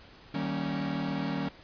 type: chord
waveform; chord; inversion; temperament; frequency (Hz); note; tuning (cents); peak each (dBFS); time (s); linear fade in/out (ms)
45% pulse; Eb dominant seventh; none; equal with one note detuned; 155.56 / 192.74 / 233.1 / 277.2; Eb3 / G3 / Bb3 / Db4; 0 / -29 / 0 / 0; -36 / -35 / -38 / -34; 0.34-1.49; 5
effects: pink hiss -53 dBFS RMS until 1.63 s + resampled to 11025 Hz